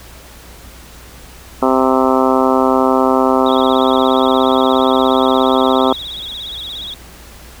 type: harmonic tone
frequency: 130.81 Hz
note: C3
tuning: in tune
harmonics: 2 / 3 / 4 / 5 / 6 / 7 / 8 / 9 / 10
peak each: -15 / -17 / -18 / -19 / -20 / -20 / -21 / -22 / -22 dBFS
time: 1.62-5.93 s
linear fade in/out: 5 ms
type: tone with vibrato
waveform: sine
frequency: 3558 Hz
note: A7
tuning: 19 cents sharp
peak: -24 dBFS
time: 3.46-6.94 s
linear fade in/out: 2 ms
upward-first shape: sine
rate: 17 Hz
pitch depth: 140 cents each way
effects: added 60 Hz sine -39 dBFS peak until 7.6 s + pink hiss -39 dBFS RMS until 7.6 s